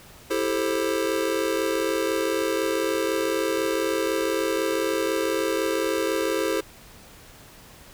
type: chord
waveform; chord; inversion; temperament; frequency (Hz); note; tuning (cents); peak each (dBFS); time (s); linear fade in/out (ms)
square; A minor seventh; second; just; 330 / 396 / 440 / 528; E4 / G4 / A4 / C5; +2 / +18 / 0 / +16; -29; 0.3-6.61; 10
effects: pink hiss -48 dBFS RMS until 7.93 s